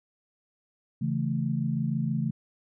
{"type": "chord", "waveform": "sine", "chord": "A major", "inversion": "first", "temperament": "equal", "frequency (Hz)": [138.59, 164.81, 220], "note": ["C#3", "E3", "A3"], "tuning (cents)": [0, 0, 0], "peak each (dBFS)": [-29, -30, -30], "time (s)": [1.01, 2.31], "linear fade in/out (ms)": 10, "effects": []}